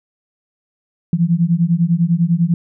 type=beating tone pair; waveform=sine; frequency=164.81 / 174.81 Hz; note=E3 / F3; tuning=0 / +2 cents; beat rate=10 Hz; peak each=-15 / -15 dBFS; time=1.13-2.54 s; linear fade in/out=2 ms; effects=none